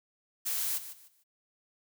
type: noise with echo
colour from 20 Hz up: blue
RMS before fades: -32 dBFS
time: 0.45-0.79 s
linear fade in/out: 20 ms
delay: 150 ms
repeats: 3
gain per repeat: -12 dB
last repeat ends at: 1.24 s
effects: none